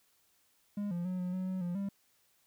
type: tone with pitch steps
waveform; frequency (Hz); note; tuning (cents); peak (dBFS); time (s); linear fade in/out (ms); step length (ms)
triangle; 204.7 / 173.6 / 183.4 / 180.2 / 185.6 / 186.7 / 175.3 / 198; G#3 / F3 / F#3 / F#3 / F#3 / F#3 / F3 / G3; -25 / -10 / -15 / -45 / +6 / +16 / +7 / +18; -31; 0.77-1.89; 5; 140
effects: white hiss -71 dBFS RMS until 2.46 s